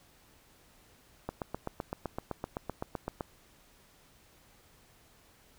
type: click train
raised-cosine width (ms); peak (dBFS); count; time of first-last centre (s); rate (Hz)
1; -20; 16; 1.29-3.208; 7.82
effects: pink hiss -62 dBFS RMS until 5.58 s